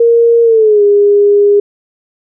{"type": "tone with pitch glide", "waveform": "sine", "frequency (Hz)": [466.2, 408.2], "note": ["A#4", "G#4"], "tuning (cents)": [0, -30], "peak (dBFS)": -4, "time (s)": [0, 1.6], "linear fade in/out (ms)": 5, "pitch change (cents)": -230, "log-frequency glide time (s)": [0.43, 0.83], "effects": []}